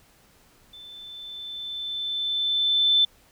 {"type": "tone with level ramp", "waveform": "sine", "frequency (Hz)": 3530, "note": "A7", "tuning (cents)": 5, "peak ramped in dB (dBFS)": [-42, -15], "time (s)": [0.73, 3.05], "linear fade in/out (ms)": 5, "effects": ["pink hiss -58 dBFS RMS until 3.31 s"]}